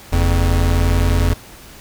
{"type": "tone pair together", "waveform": "square", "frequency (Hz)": [45.5, 85.9], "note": ["F#1", "F2"], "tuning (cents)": [-28, -28], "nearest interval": "major seventh", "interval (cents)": 1100, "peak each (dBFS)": -16, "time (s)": [0.12, 1.34], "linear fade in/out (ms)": 10, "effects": ["pink hiss -40 dBFS RMS until 1.8 s"]}